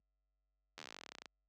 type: slowing click train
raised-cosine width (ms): 0.2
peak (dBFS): -30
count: 23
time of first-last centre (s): 0.78-1.257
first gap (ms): 11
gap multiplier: 1.06
effects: added 50 Hz sine -59 dBFS peak until 1.48 s + high-pass 200 Hz 12 dB/octave